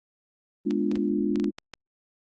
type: chord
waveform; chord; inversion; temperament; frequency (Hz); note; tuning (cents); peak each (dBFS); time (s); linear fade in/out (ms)
sine; G# diminished seventh; none; equal with one note detuned; 209.7 / 246.9 / 293.7 / 349.2; G#3 / B3 / D4 / F4; +17 / 0 / 0 / 0; -27 / -31 / -27 / -29; 0.65-1.51; 20
type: clicks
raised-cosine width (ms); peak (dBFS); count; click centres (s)
0.2; -21; 8; 0.709 / 0.915 / 0.956 / 1.358 / 1.399 / 1.443 / 1.585 / 1.737
effects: Opus 24 kbps